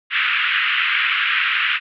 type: band-pass noise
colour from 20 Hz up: white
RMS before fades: -19 dBFS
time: 0.1-1.8 s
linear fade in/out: 50 ms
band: 1300 to 3000 Hz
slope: 48 dB/octave
effects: none